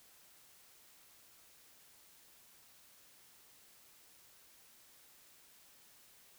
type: silence
effects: white hiss -63 dBFS RMS until 6.38 s